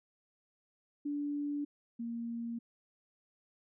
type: tone pair in turn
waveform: sine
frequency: 290 / 233.2 Hz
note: D4 / A#3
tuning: -22 / +1 cents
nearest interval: major third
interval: 377 cents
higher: first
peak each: -33 / -36 dBFS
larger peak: first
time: 1.05-1.65 / 1.99-2.59 s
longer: neither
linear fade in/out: 10 ms
effects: none